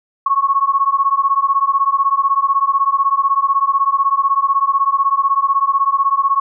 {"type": "beating tone pair", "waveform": "sine", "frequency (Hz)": [1094, 1110], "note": ["C#6", "C#6"], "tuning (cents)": [-23, 2], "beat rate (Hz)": 16, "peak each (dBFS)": -15, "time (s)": [0.26, 6.4], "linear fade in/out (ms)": 5, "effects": []}